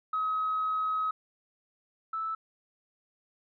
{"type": "tone pair in turn", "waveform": "sine", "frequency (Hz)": [1273, 1312.6], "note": ["D#6", "E6"], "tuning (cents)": [39, -8], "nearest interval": "minor second", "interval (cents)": 53, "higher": "second", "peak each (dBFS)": [-26, -30], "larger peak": "first", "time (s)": [[0.13, 1.11], [2.13, 2.35]], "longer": "first", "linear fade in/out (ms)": 5, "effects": ["tanh soft clip ceiling -22 dBFS"]}